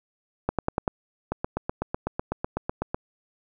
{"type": "two click trains", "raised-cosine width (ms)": 1, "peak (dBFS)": [-12, -9], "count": [14, 5], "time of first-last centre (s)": [[1.32, 2.945], [0.49, 0.878]], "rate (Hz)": [8, 10.3], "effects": []}